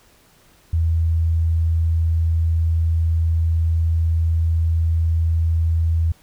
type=tone; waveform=sine; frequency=82 Hz; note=E2; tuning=9 cents flat; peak=-15 dBFS; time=0.73-6.12 s; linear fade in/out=5 ms; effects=pink hiss -54 dBFS RMS until 6.22 s